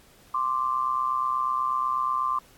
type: tone pair together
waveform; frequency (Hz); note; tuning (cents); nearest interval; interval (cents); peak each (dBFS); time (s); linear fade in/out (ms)
sine; 1046.5 / 1174.7; C6 / D6; 0 / 0; major second; 200; -26; 0.34-2.39; 5
effects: pink hiss -56 dBFS RMS until 2.57 s + AAC 64 kbps